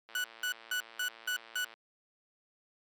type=click train; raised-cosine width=0.3 ms; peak=-34 dBFS; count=189; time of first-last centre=0.09-1.739 s; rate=114 Hz
type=tone bursts; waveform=30% pulse; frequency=1480 Hz; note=F#6; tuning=in tune; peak=-28 dBFS; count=6; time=0.15-1.646 s; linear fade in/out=2 ms; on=91 ms; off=190 ms
effects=high-pass 400 Hz 12 dB/octave + MP3 96 kbps